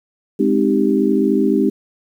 sine chord, Ab major seventh, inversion none, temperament equal, 207.7 / 261.6 / 311.1 / 392 Hz, Ab3 / C4 / Eb4 / G4, 0 / 0 / 0 / 0 cents, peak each -18 dBFS, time 0.39-1.7 s, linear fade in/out 10 ms, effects 8-bit

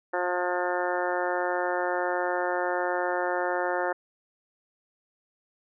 harmonic tone, 178.6 Hz, F3, 39 cents sharp, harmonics 2 / 3 / 4 / 5 / 6 / 7 / 8 / 9 / 10, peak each -32 / -30 / -32 / -33 / -39 / -39 / -35 / -39 / -36 dBFS, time 0.13-3.93 s, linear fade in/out 10 ms, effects none

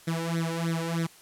sawtooth tone with flanger, 165.8 Hz, E3, 10 cents sharp, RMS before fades -29 dBFS, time 0.07-1.07 s, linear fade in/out 10 ms, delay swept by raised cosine 0.51 to 2.21 ms, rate 3.2 Hz, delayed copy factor +0.95, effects white hiss -53 dBFS RMS until 1.21 s + low-pass 12000 Hz 12 dB/octave

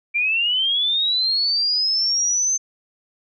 sine linear sweep, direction up, 2343 to 6272 Hz, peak -17 dBFS, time 0.14-2.58 s, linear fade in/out 20 ms, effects none

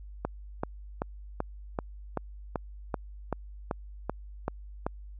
click train, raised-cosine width 1 ms, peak -15 dBFS, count 13, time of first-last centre 0.25-4.865 s, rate 2.6 Hz, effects added 50 Hz sine -42 dBFS peak until 5.19 s

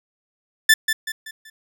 sawtooth tone with echo, 1760 Hz, A6, in tune, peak -6 dBFS, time 0.69-0.74 s, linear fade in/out 5 ms, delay 190 ms, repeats 4, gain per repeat -8 dB, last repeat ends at 1.5 s, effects none

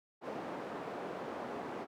white band-pass noise, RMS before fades -42 dBFS, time 0.21-1.87 s, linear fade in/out 50 ms, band 230 to 700 Hz, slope 12 dB/octave, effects none

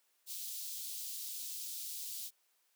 white high-pass noise, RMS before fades -43 dBFS, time 0.26-2.31 s, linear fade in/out 50 ms, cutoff 3500 Hz, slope 24 dB/octave, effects white hiss -75 dBFS RMS until 2.75 s + high-pass 400 Hz 12 dB/octave

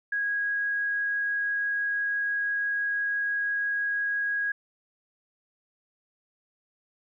sine tone, 1649 Hz, G#6, 13 cents flat, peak -25 dBFS, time 0.12-4.52 s, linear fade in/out 5 ms, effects none

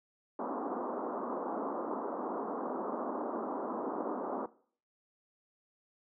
pink band-pass noise, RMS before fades -37 dBFS, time 0.39-4.46 s, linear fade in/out 2 ms, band 230 to 1200 Hz, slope 48 dB/octave, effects noise-tail reverb RT60 0.5 s tail -19 dB re dry

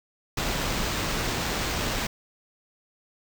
pink noise with sample-and-hold, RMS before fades -28 dBFS, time 0.37-2.07 s, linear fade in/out 5 ms, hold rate 11025 Hz, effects none

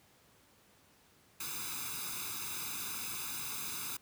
white noise with comb filter, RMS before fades -40 dBFS, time 1.4-3.97 s, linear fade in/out 5 ms, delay 0.8 ms, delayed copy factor +0.9, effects pink hiss -65 dBFS RMS until 4.01 s + high-pass 80 Hz 12 dB/octave

